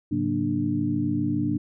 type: tone cluster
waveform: sine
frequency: 104.9 / 137.4 / 184.3 / 237 / 296.8 Hz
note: G#2 / C#3 / F#3 / A#3 / D4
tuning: +18 / -15 / -7 / +29 / +18 cents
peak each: -31 / -31 / -32 / -29 / -25 dBFS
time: 0.11-1.58 s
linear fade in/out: 10 ms
effects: none